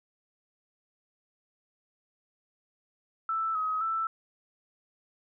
sine tone with pitch steps, 1322 / 1268 / 1325 Hz, E6 / D#6 / E6, +5 / +32 / +9 cents, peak -27 dBFS, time 3.29-4.07 s, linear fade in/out 2 ms, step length 260 ms, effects none

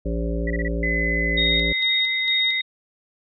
harmonic tone, 57 Hz, A#1, 38 cents flat, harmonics 1 / 3 / 5 / 7 / 9 / 10, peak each -24 / -29 / -31 / -32 / -34 / -34 dBFS, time 0.05-1.73 s, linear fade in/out 10 ms
sine tone bursts, 1952 Hz, B6, 21 cents flat, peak -26 dBFS, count 4, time 0.47-0.681 s, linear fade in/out 5 ms, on 34 ms, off 25 ms
sine tone with pitch glide, 2025 to 2053 Hz, B6 to C7, +43 to -33 cents, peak -22 dBFS, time 0.83-2.61 s, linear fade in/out 2 ms, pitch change +24 cents, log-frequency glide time 1.39-1.55 s
sine tone with tremolo, 3729 Hz, A#7, in tune, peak -19 dBFS, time 1.37-2.62 s, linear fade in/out 10 ms, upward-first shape square, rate 2.2 Hz, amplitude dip 50%
effects none

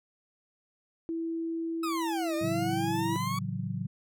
sine tone, 329.6 Hz, E4, in tune, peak -30 dBFS, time 1.09-3.16 s, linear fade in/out 0 ms
40% pulse exponential two-way sweep, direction down then up, 1300 to 598 to 1137 Hz, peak -31 dBFS, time 1.83-3.39 s, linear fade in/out 5 ms, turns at 2.35 s
sine chord, F# minor seventh, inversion first, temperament just, 111 / 138.75 / 166.5 / 185 Hz, A2 / C#3 / E3 / F#3, +16 / +2 / +18 / 0 cents, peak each -36 / -36 / -39 / -35 dBFS, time 2.41-3.87 s, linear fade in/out 10 ms
effects none

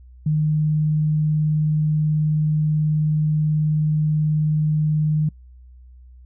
sine tone, 153.1 Hz, D#3, 28 cents flat, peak -16 dBFS, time 0.26-5.29 s, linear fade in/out 5 ms, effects noise-tail reverb RT60 0.1 s tail -25 dB re dry + added 62 Hz sine -42 dBFS peak until 6.25 s

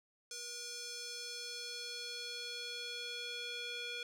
square tone with band-pass filter sweep, 480.3 Hz, B4, 48 cents flat, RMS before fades -44 dBFS, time 0.31-4.03 s, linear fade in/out 2 ms, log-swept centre 6000 to 3100 Hz, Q 2.2, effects none

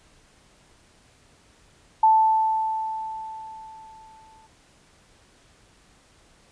sine tone with exponential decay, 880 Hz, A5, in tune, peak -12 dBFS, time 2.03-4.47 s, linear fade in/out 5 ms, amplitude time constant 530 ms, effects pink hiss -57 dBFS RMS until 6.51 s + resampled to 22050 Hz

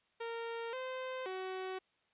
sawtooth tone with pitch steps, 461.9 / 516 / 375.3 Hz, A#4 / C5 / F#4, -16 / -24 / +25 cents, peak -35 dBFS, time 0.2-1.79 s, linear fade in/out 10 ms, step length 530 ms, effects white hiss -75 dBFS RMS until 2.13 s + resampled to 8000 Hz

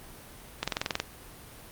click train, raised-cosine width 0.2 ms, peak -10 dBFS, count 9, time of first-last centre 0.63-1 s, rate 21.6 Hz, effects pink hiss -48 dBFS RMS until 1.71 s + Opus 32 kbps

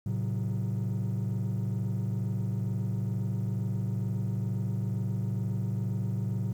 triangle chord, F# diminished, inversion first, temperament just, 111 / 133.2 / 185 Hz, A2 / C3 / F#3, +16 / +31 / 0 cents, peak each -27 / -31 / -31 dBFS, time 0.06-6.53 s, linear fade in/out 5 ms, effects tanh soft clip ceiling -23 dBFS + 10-bit

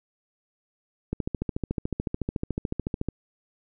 click train, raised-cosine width 3 ms, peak -14 dBFS, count 28, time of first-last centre 1.13-3.087 s, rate 13.8 Hz, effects none

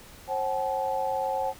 sine tone cluster, 536 / 759 / 857 Hz, C5 / F#5 / A5, +42 / +44 / -46 cents, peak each -30 / -30 / -30 dBFS, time 0.27-1.54 s, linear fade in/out 50 ms, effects pink hiss -49 dBFS RMS until 1.59 s

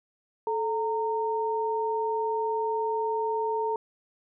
sine tone pair together, 436.4 / 920 Hz, A4 / A#5, -14 / -23 cents, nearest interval octave + minor second, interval 1291 cents, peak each -28 dBFS, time 0.47-3.76 s, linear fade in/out 2 ms, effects none

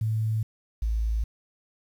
sine tone pair in turn, 110 / 55 Hz, A2 / A1, 0 / 0 cents, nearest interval octave, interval 1200 cents, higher first, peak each -23 dBFS, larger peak neither, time 0.01-0.43 / 0.82-1.24 s, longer neither, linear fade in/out 5 ms, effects 9-bit

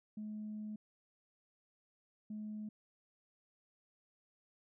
sine tone bursts at uneven times, 213 Hz, G#3, 44 cents sharp, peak -40 dBFS, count 2, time 0.17-0.76 / 2.3-2.69 s, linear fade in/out 5 ms, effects tanh soft clip ceiling -37 dBFS

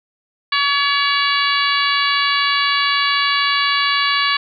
harmonic tone, 567 Hz, C#5, 39 cents sharp, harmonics 2 / 3 / 4 / 5 / 6 / 7 / 8, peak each -19 / -21 / -22 / -23 / -24 / -24 / -25 dBFS, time 0.52-4.37 s, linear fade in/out 5 ms, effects none

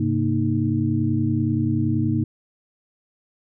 sine tone cluster, 103 / 133.5 / 232.2 / 309.9 Hz, G#2 / C3 / A#3 / D#4, -14 / +35 / -7 / -7 cents, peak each -24 dBFS, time 0-2.24 s, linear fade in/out 5 ms, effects none

